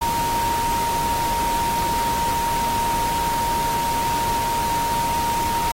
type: tone in noise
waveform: sine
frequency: 932.3 Hz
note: A#5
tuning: in tune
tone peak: -20 dBFS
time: 0.01-5.72 s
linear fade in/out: 10 ms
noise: pink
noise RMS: -28 dBFS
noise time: 0.01-5.72 s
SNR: +5 dB
effects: AAC 48 kbps